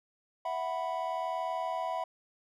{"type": "chord", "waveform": "triangle", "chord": "E suspended second", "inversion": "none", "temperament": "equal", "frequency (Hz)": [659.3, 740, 987.8], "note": ["E5", "F#5", "B5"], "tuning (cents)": [0, 0, 0], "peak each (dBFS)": -34, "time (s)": [0.45, 2.04], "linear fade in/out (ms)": 5, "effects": []}